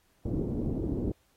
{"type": "low-pass noise", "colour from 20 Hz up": "white", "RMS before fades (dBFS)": -31, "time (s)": [0.25, 1.12], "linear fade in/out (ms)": 5, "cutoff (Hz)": 360, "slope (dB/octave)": 24, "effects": ["pink hiss -69 dBFS RMS until 1.36 s", "AAC 48 kbps"]}